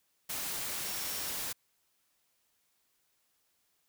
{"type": "tone in noise", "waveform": "sine", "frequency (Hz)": 5540, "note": "F8", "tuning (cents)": -15, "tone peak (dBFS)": -46, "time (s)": [0.85, 1.3], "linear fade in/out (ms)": 10, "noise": "white", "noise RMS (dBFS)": -37, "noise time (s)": [0.29, 1.53], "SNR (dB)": -12, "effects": ["white hiss -75 dBFS RMS until 3.88 s"]}